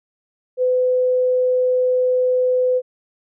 sine tone, 505 Hz, B4, 39 cents sharp, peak -14 dBFS, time 0.57-2.82 s, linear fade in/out 50 ms, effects none

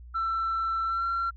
sine tone with pitch glide, 1338 to 1364.5 Hz, E6 to F6, +25 to -41 cents, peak -24 dBFS, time 0.14-1.31 s, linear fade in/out 20 ms, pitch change +34 cents, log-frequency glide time 0.86-1.05 s, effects tanh soft clip ceiling -23 dBFS + added 60 Hz sine -43 dBFS peak until 1.36 s

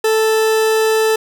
40% pulse tone, 439.6 Hz, A4, 2 cents flat, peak -11 dBFS, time 0.04-1.16 s, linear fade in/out 5 ms, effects none

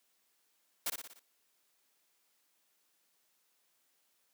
white noise with echo, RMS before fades -34 dBFS, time 0.86-0.9 s, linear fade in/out 5 ms, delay 59 ms, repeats 5, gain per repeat -5 dB, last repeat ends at 1.195 s, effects white hiss -75 dBFS RMS until 4.33 s + high-pass 200 Hz 12 dB/octave

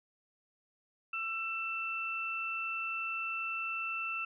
sine tone pair together, 1334.8 / 2672 Hz, E6 / E7, +21 / +23 cents, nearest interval octave, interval 1202 cents, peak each -39 / -35 dBFS, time 1.13-4.25 s, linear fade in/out 5 ms, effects none

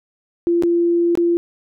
sine tone with dropouts, 342.9 Hz, F4, 32 cents flat, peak -13 dBFS, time 0.47-1.37 s, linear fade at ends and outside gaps 0 ms, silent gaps 0.624-0.635 / 1.153-1.174 s, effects none

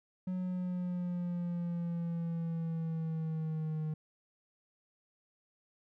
triangle exponential sweep, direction down, 184.2 to 154.8 Hz, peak -31 dBFS, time 0.27-3.94 s, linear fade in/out 5 ms, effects none

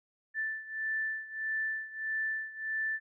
sine beating tone pair, 1762 / 1763.6 Hz, A6 / A6, +2 / +4 cents, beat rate 1.6 Hz, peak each -34 / -37 dBFS, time 0.34-3 s, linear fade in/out 50 ms, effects none

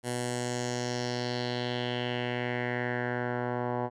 10% pulse tone with low-pass filter sweep, 122.6 Hz, B2, 12 cents flat, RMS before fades -32 dBFS, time 0.03-3.9 s, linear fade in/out 50 ms, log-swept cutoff 9800 to 1000 Hz, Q 3.1, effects none

